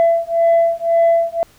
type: beating tone pair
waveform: sine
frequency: 670 / 671.9 Hz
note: E5 / E5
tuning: +28 / +33 cents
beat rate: 1.9 Hz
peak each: -13 dBFS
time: 0-1.43 s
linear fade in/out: 0 ms
effects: tanh soft clip ceiling -7 dBFS + pink hiss -50 dBFS RMS until 1.58 s